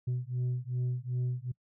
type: beating tone pair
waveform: sine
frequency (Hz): 123.47 / 126.07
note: B2 / B2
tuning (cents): 0 / +36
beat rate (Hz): 2.6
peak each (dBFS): -31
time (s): 0.07-1.52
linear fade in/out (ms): 10
effects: noise-tail reverb RT60 0.1 s tail -24 dB re dry + tanh soft clip ceiling -27 dBFS